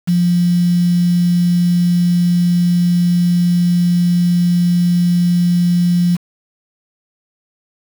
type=tone with quantisation; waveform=sine; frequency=175.3 Hz; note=F3; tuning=7 cents sharp; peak=-10 dBFS; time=0.07-6.17 s; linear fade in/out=20 ms; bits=5; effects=none